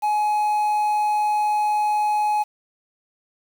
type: tone with quantisation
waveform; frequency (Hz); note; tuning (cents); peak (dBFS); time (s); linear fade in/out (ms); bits
triangle; 842; G#5; +24; -16; 0.02-2.44; 20; 7
effects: none